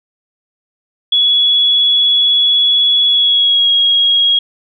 sine tone with pitch glide, 3379 to 3292 Hz, G#7 to G#7, +29 to -16 cents, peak -8 dBFS, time 1.12-4.39 s, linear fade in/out 5 ms, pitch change -45 cents, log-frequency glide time 3.09-3.69 s, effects none

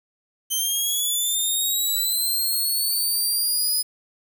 10% pulse linear sweep, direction up, 3100 to 5020 Hz, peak -14 dBFS, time 0.5-3.83 s, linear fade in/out 20 ms, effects 8-bit

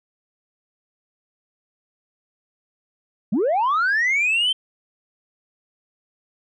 sine linear sweep, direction up, 171.5 to 3136 Hz, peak -15 dBFS, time 3.32-4.53 s, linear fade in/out 10 ms, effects tanh soft clip ceiling -15 dBFS

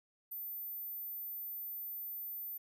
sine tone, 14080 Hz, A9, in tune, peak -40 dBFS, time 0.31-2.58 s, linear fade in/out 10 ms, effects none

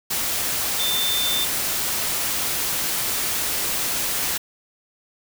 sine tone in noise, 3564 Hz, A7, 22 cents sharp, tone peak -22 dBFS, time 0.79-1.45 s, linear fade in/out 10 ms, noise white, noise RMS -24 dBFS, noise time 0.1-4.38 s, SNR -1 dB, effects none

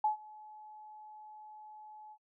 sine tone with ADSR envelope, 854 Hz, G#5, 48 cents sharp, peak -25 dBFS, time 0.04-2.18 s, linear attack 4 ms, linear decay 120 ms, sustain -24 dB, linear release 64 ms, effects noise-tail reverb RT60 0.1 s tail -19 dB re dry

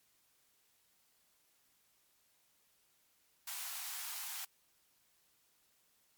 white high-pass noise, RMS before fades -43 dBFS, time 3.47-4.45 s, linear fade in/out 5 ms, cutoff 690 Hz, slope 96 dB/octave, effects white hiss -73 dBFS RMS until 6.17 s + MP3 96 kbps

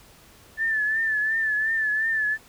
sine tone with vibrato, 1755 Hz, A6, 5 cents flat, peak -21 dBFS, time 0.57-2.38 s, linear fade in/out 50 ms, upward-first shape triangle, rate 2.8 Hz, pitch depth 64 cents each way, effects pink hiss -52 dBFS RMS until 2.48 s

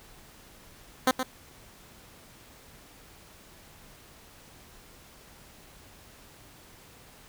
10% pulse tone with echo, 257.6 Hz, C4, 27 cents flat, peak -11 dBFS, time 1.07-1.11 s, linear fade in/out 2 ms, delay 120 ms, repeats 1, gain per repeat -8 dB, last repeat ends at 1.23 s, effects pink hiss -53 dBFS RMS until 7.28 s

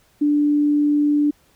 sine tone, 293.7 Hz, D4, in tune, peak -14 dBFS, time 0.21-1.31 s, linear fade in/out 10 ms, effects pink hiss -58 dBFS RMS until 1.55 s

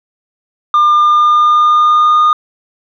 sine tone with pitch glide, 1200 to 1223.8 Hz, D6 to D#6, +37 to -29 cents, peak -3 dBFS, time 0.74-2.33 s, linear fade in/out 2 ms, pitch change +34 cents, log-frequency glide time 0.86-2.21 s, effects tanh soft clip ceiling -5 dBFS

